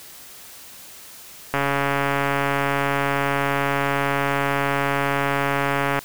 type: click train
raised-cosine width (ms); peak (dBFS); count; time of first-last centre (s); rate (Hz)
0.5; -6; 624; 1.54-5.99; 140
effects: white hiss -42 dBFS RMS until 6.04 s

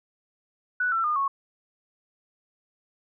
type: tone with pitch steps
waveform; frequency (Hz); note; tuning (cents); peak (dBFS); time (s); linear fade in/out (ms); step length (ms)
sine; 1480 / 1341.6 / 1216.1 / 1102.4; F#6 / E6 / D#6 / C#6; 0 / +30 / -40 / -10; -22; 0.8-1.28; 5; 120
effects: none

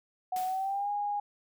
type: tone with pitch glide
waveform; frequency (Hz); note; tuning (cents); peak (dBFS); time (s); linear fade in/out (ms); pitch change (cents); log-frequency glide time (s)
sine; 740 to 821.1; F#5 to G#5; 0 to -20; -29; 0.32-1.2; 5; +180; 0.44-0.9
type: noise with exponential decay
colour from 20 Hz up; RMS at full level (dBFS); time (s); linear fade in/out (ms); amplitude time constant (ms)
white; -42; 0.36-0.96; 2; 130
effects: none

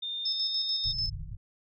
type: tone with pitch glide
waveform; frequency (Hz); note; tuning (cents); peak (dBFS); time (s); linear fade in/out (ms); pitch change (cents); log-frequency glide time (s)
sine; 3623 to 3669; A7 to A#7; +50 to -28; -32; 0.02-0.93; 10; +22; 0.18-0.59
type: tone with tremolo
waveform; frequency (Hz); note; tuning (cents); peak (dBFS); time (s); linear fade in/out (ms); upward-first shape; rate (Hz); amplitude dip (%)
sine; 5240; E8; -11; -27; 0.25-1.1; 10; square; 6.8; 50
type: low-pass noise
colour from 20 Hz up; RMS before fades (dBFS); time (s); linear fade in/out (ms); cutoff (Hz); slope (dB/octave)
pink; -37; 0.84-1.37; 20; 150; 48
effects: none

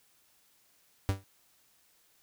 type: tone with exponential decay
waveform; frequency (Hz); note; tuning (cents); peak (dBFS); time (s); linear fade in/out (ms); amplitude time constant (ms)
45% pulse; 97.3; G2; -12; -22; 1.09-1.24; 0; 32
effects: white hiss -67 dBFS RMS until 2.22 s

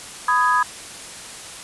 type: chord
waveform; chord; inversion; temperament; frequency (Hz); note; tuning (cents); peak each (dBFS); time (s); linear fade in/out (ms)
sine; G# minor; first; just; 996.7 / 1245.9 / 1661.2; B5 / D#6 / G#6; +16 / +2 / 0; -18 / -19 / -21; 0.28-0.63; 5
effects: white hiss -36 dBFS RMS until 1.63 s + resampled to 24000 Hz

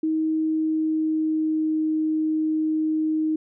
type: tone with pitch glide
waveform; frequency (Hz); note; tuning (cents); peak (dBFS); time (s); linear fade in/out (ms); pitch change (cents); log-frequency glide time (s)
sine; 315.8 to 312.7; D#4 to D#4; +26 to +9; -20; 0.03-3.36; 5; -17; 0.27-1.8
effects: none

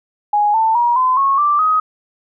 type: tone with pitch steps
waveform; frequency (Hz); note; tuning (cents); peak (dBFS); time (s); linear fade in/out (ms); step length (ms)
sine; 830.6 / 890.2 / 954.1 / 1022.6 / 1096 / 1174.6 / 1259; G#5 / A5 / A#5 / C6 / C#6 / D6 / D#6; 0 / +20 / +40 / -40 / -20 / 0 / +20; -11; 0.33-1.8; 5; 210
effects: none

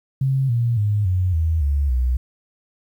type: tone with pitch steps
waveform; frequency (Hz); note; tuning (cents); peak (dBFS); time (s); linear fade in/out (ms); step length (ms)
sine; 134.1 / 118.1 / 104 / 91.59 / 80.66 / 71.04 / 62.56; C3 / A#2 / G#2 / F#2 / E2 / C#2 / B1; +43 / +23 / +3 / -17 / -37 / +43 / +23; -16; 0.21-2.17; 5; 280
effects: 9-bit

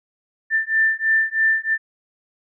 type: beating tone pair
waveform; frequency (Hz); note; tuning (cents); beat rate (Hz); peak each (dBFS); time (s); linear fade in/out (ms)
sine; 1778 / 1781.1; A6 / A6; +18 / +21; 3.1; -19; 0.5-1.78; 50
effects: none

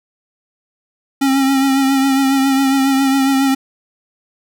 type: tone with vibrato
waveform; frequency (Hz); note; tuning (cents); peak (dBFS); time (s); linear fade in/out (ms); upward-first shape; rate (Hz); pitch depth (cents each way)
square; 270.4; C#4; -43; -12; 1.21-3.55; 10; triangle; 7.3; 39
effects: none

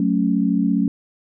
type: chord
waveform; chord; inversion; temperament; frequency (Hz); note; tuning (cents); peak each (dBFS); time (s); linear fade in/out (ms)
sine; F# minor; none; equal; 185 / 220 / 277.2; F#3 / A3 / C#4; 0 / 0 / 0; -20; 0-0.88; 2
effects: none

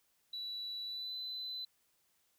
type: tone with pitch glide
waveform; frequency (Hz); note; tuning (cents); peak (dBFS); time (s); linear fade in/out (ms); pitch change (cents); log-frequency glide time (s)
sine; 3941 to 4019; B7 to B7; -4 to +30; -38; 0.33-1.65; 5; +34; 0.84-1.16
effects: tanh soft clip ceiling -36 dBFS + white hiss -75 dBFS RMS until 2.38 s

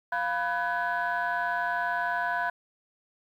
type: tone cluster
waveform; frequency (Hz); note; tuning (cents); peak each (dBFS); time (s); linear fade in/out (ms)
sine; 699 / 988 / 1503 / 1681; F5 / B5 / F#6 / G#6; +1 / 0 / +27 / +20; -30 / -30 / -30 / -33; 0.12-2.5; 5
effects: tanh soft clip ceiling -20 dBFS + 10-bit

